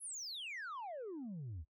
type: exponential sweep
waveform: sine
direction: down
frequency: 11175 to 70.7 Hz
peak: -40 dBFS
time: 0-1.65 s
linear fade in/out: 50 ms
effects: noise-tail reverb RT60 0.1 s tail -23 dB re dry + tanh soft clip ceiling -41 dBFS